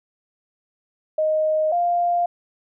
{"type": "tone pair in turn", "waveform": "sine", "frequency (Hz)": [622.3, 698.5], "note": ["D#5", "F5"], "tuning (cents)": [0, 0], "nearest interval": "major second", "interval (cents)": 200, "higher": "second", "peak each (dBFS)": -17, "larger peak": "neither", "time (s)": [[1.18, 1.72], [1.72, 2.26]], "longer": "neither", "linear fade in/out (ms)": 5, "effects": []}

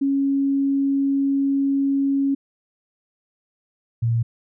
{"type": "tone pair in turn", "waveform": "sine", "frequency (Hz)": [275.9, 116], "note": ["C#4", "A#2"], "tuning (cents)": [-8, -8], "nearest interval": "octave + minor third", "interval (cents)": 1500, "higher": "first", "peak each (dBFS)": [-17, -17], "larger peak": "neither", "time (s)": [[0.01, 2.35], [4.02, 4.23]], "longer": "first", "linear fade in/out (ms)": 10, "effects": []}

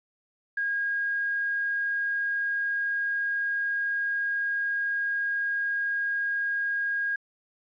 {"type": "tone with quantisation", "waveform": "sine", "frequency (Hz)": 1631, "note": "G#6", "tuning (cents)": -32, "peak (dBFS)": -25, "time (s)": [0.57, 7.16], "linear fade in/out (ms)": 5, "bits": 9, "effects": ["resampled to 11025 Hz"]}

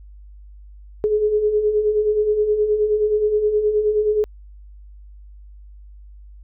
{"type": "beating tone pair", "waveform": "sine", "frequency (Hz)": [415.3, 424.8], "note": ["G#4", "G#4"], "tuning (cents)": [0, 39], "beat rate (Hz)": 9.5, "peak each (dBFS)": [-24, -16], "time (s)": [1.04, 4.24], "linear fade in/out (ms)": 0, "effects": ["added 50 Hz sine -39 dBFS peak until 6.43 s"]}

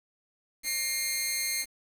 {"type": "tone with amplitude modulation", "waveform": "10% pulse", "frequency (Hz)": 2123, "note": "C7", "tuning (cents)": 25, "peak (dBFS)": -16, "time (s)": [0.63, 1.66], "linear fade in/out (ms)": 50, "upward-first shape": "sine", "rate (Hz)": 280, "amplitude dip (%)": 70, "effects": ["8-bit"]}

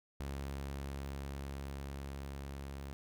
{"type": "tone with level ramp", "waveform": "sawtooth", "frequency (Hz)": 69.1, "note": "C#2", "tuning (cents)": -5, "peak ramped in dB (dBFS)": [-35, -39], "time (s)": [0.2, 2.93], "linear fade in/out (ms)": 0, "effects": []}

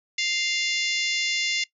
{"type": "harmonic tone with a mistuned harmonic", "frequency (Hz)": 698.5, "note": "F5", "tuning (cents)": 0, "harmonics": [3, 4, 5, 6, 7, 8, 9, 10], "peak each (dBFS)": [-27, -29, -31, -33, -34, -35, -36, -37], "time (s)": [0.18, 1.64], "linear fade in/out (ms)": 5, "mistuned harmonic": 8, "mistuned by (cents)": -44, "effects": ["noise-tail reverb RT60 0.1 s tail -19 dB re dry"]}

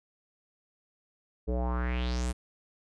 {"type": "tone with low-pass filter sweep", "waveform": "square", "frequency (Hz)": 61.3, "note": "B1", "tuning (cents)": -12, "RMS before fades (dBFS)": -30, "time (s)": [1.47, 2.33], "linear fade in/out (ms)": 20, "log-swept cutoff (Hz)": [430, 10000], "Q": 4, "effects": []}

